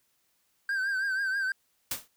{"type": "tone with vibrato", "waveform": "triangle", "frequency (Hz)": 1568, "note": "G6", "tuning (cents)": 0, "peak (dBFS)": -25, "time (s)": [0.69, 1.52], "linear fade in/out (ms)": 2, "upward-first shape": "triangle", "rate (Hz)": 6.2, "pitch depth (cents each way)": 75}
{"type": "noise with exponential decay", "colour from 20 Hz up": "white", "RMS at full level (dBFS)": -27, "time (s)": [1.91, 2.08], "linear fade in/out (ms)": 5, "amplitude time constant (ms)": 36}
{"effects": ["white hiss -72 dBFS RMS until 2.16 s"]}